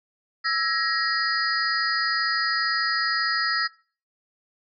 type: tone cluster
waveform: sine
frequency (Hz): 1322 / 1667 / 1889 / 4298 / 4889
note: E6 / G#6 / A#6 / C8 / D#8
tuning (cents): +5 / +6 / +22 / +46 / -31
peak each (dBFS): -27 / -31 / -26 / -33 / -28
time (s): 0.44-3.68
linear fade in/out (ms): 20
effects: noise-tail reverb RT60 0.4 s tail -21 dB re dry